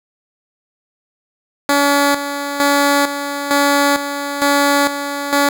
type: tone with tremolo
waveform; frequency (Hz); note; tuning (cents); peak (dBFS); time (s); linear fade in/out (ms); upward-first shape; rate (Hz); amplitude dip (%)
10% pulse; 284.2; C#4; +43; -3; 1.69-5.49; 2; square; 1.1; 65
effects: none